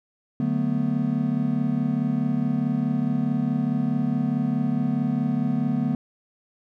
triangle chord, B minor seventh, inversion first, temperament just, 148.16 / 185.21 / 222.2 / 246.9 Hz, D3 / F#3 / A3 / B3, +16 / +2 / +17 / 0 cents, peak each -25 / -29 / -24 / -23 dBFS, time 0.4-5.95 s, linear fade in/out 2 ms, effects none

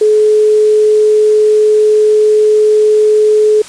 sine tone, 426.7 Hz, G#4, 47 cents sharp, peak -5 dBFS, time 0.01-3.62 s, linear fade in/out 5 ms, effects white hiss -32 dBFS RMS until 3.68 s + resampled to 22050 Hz

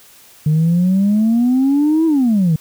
sine exponential two-way sweep, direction up then down, 150 to 329.6 to 151.6 Hz, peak -9 dBFS, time 0.46-2.56 s, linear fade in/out 5 ms, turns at 2.06 s, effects tanh soft clip ceiling -8 dBFS + white hiss -45 dBFS RMS until 2.6 s

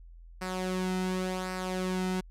sawtooth tone with flanger, 185 Hz, F#3, in tune, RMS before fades -32 dBFS, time 0.41-2.21 s, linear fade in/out 10 ms, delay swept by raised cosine 0.29 to 1.79 ms, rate 0.9 Hz, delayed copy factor -0.55, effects added 42 Hz sine -47 dBFS peak until 2.3 s + low-pass 11000 Hz 12 dB/octave

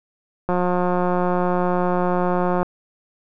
click train, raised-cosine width 1 ms, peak -8 dBFS, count 384, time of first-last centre 0.49-2.63 s, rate 179 Hz, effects none

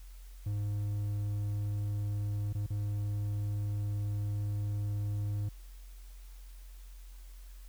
triangle tone with dropouts, 102.9 Hz, G#2, 16 cents flat, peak -29 dBFS, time 0.46-5.49 s, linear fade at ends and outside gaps 5 ms, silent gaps 2.529-2.549 / 2.665-2.703 s, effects added 44 Hz sine -46 dBFS peak until 7.68 s + white hiss -62 dBFS RMS until 7.68 s

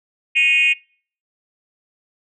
sine tone with frequency modulation, 2489 Hz, D#7, in tune, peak -11 dBFS, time 0.35-0.74 s, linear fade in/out 20 ms, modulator 306 Hz, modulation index 0.84, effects noise-tail reverb RT60 0.5 s tail -26 dB re dry + tanh soft clip ceiling -8 dBFS

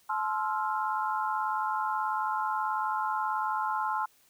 sine chord, F major seventh, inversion first, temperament equal with one note detuned, 861.9 / 1046.5 / 1318.5 / 1396.9 Hz, A5 / C6 / E6 / F6, -36 / 0 / 0 / 0 cents, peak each -31 / -32 / -36 / -36 dBFS, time 0.09-4.06 s, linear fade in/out 10 ms, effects white hiss -64 dBFS RMS until 4.29 s

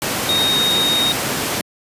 sine tone in noise, 3729 Hz, A#7, in tune, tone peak -15 dBFS, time 0.29-1.12 s, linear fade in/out 0 ms, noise pink, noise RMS -20 dBFS, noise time 0.02-1.61 s, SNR +2 dB, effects high-pass 150 Hz 12 dB/octave + resampled to 32000 Hz

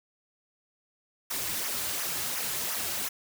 white noise with flanger, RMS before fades -32 dBFS, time 1.3-3.09 s, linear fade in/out 10 ms, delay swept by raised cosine 0.23 to 4.43 ms, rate 2.8 Hz, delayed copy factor -0.65, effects none

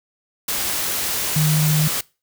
sine tone in noise, 154 Hz, D#3, 17 cents flat, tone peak -15 dBFS, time 1.36-1.88 s, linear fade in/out 5 ms, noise white, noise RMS -23 dBFS, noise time 0.48-2.01 s, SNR +5 dB, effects noise-tail reverb RT60 0.3 s tail -23 dB re dry

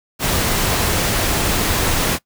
pink noise, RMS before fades -18 dBFS, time 0.19-2.19 s, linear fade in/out 50 ms, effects noise-tail reverb RT60 0.1 s tail -21 dB re dry

